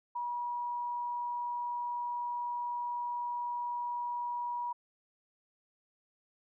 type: tone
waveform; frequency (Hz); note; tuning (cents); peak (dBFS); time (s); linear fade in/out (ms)
sine; 964; B5; -42; -33; 0.15-4.73; 10
effects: none